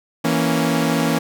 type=chord; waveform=sawtooth; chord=A# diminished; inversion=second; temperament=equal; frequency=164.81 / 233.1 / 277.2 Hz; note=E3 / A#3 / C#4; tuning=0 / 0 / 0 cents; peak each=-17 dBFS; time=0.24-1.19 s; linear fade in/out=10 ms; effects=none